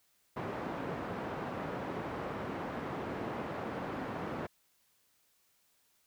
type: band-pass noise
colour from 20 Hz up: pink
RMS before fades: -39 dBFS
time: 0.36-4.47 s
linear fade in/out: 10 ms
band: 160 to 1300 Hz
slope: 12 dB/octave
effects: white hiss -72 dBFS RMS until 6.06 s